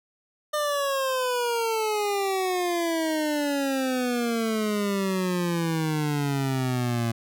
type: exponential sweep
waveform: 25% pulse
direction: down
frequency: 605 to 114.5 Hz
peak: -20 dBFS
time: 0.53-7.12 s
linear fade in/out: 10 ms
effects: none